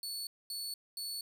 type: tone bursts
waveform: sawtooth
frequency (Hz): 4435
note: C#8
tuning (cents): 0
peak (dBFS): -35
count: 3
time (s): 0.03-1.21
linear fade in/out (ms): 2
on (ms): 240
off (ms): 230
effects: 11-bit